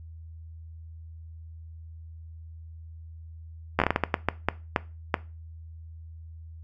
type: slowing click train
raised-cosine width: 0.5 ms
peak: -6 dBFS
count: 13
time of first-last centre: 3.79-5.142 s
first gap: 11 ms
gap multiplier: 1.38
effects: noise-tail reverb RT60 0.3 s tail -18 dB re dry + added 81 Hz sine -41 dBFS peak until 6.63 s